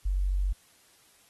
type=tone; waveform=sine; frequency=47.1 Hz; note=F#1; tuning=32 cents sharp; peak=-24 dBFS; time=0.05-0.53 s; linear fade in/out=10 ms; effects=white hiss -61 dBFS RMS until 1.29 s + AAC 32 kbps

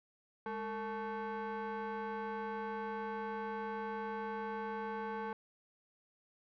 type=tone with frequency modulation; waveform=sine; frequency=207.7 Hz; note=G#3; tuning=in tune; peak=-35 dBFS; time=0.46-5.33 s; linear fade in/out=2 ms; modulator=661 Hz; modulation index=1.7; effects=tanh soft clip ceiling -36 dBFS

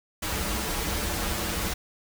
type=noise with comb filter; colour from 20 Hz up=pink; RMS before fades=-29 dBFS; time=0.22-1.74 s; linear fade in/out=10 ms; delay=7.7 ms; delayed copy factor=-0.85; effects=none

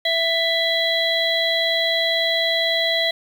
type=harmonic tone; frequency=662 Hz; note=E5; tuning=7 cents sharp; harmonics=1 / 3 / 5 / 6; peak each=-23 / -23 / -23 / -23 dBFS; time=0.05-3.11 s; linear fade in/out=5 ms; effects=7-bit

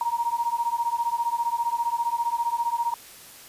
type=beating tone pair; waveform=sine; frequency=932.3 / 947.3 Hz; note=A#5 / A#5; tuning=0 / +28 cents; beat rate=15 Hz; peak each=-26 dBFS; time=0.01-2.94 s; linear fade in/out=2 ms; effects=white hiss -46 dBFS RMS until 3.48 s + resampled to 32000 Hz

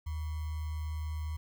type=tone with sample-and-hold; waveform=sine; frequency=77.6 Hz; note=D#2; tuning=4 cents flat; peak=-33 dBFS; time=0.06-1.37 s; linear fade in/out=10 ms; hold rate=1050 Hz; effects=none

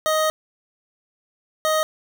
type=tone pair in turn; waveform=25% pulse; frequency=625 / 625 Hz; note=D#5 / D#5; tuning=+8 / +8 cents; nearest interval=unison; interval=0 cents; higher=neither; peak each=-14 dBFS; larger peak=neither; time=0.06-0.3 / 1.65-1.83 s; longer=first; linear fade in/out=0 ms; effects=none

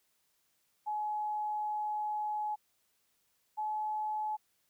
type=tone pair in turn; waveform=sine; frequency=846 / 854.8 Hz; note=G#5 / G#5; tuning=+32 / +50 cents; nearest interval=unison; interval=18 cents; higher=second; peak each=-32 / -32 dBFS; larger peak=neither; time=0.86-2.56 / 3.57-4.37 s; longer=first; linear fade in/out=20 ms; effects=white hiss -75 dBFS RMS until 4.69 s

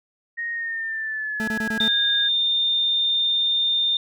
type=tone with pitch glide; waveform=sine; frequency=1864.7 to 1642.2 Hz; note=A#6 to G#6; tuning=0 to -20 cents; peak=-25 dBFS; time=0.37-2.29 s; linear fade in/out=20 ms; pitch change=-220 cents; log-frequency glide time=0.53-1.74 s
type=tone bursts; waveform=40% pulse; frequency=220 Hz; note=A3; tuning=in tune; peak=-24 dBFS; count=5; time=1.4-1.879 s; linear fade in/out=0 ms; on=75 ms; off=26 ms
type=tone; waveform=sine; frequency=3619 Hz; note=A7; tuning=48 cents sharp; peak=-18 dBFS; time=1.8-3.97 s; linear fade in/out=2 ms
effects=none

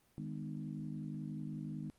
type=harmonic tone with a mistuned harmonic; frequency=51 Hz; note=G#1; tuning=31 cents flat; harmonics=3 / 4 / 5 / 6; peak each=-43 / -45 / -47 / -49 dBFS; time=0.18-1.9 s; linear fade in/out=0 ms; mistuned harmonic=5; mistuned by=-38 cents; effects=pink hiss -71 dBFS RMS until 1.98 s + Opus 24 kbps

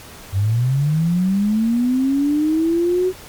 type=linear sweep; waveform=sine; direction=up; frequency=92.5 to 375 Hz; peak=-14 dBFS; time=0.32-3.13 s; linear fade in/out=50 ms; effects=pink hiss -39 dBFS RMS until 3.28 s + MP3 96 kbps

